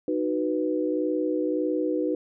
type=chord; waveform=sine; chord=B major; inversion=first; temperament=just; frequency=308.7 / 370.4 / 493.9 Hz; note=D#4 / F#4 / B4; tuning=-14 / +2 / 0 cents; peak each=-26 / -29 / -28 dBFS; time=0.08-2.15 s; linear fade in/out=2 ms; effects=none